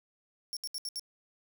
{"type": "tone bursts", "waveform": "sawtooth", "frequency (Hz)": 5480, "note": "F8", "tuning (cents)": -34, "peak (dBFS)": -32, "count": 5, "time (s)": [0.53, 0.995], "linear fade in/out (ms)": 0, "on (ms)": 37, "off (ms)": 70, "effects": []}